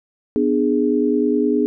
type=chord; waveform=sine; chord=G# diminished; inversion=first; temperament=just; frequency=249.2 / 299 / 415.3 Hz; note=B3 / D4 / G#4; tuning=+16 / +31 / 0 cents; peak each=-19 dBFS; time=0.36-1.66 s; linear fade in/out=0 ms; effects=none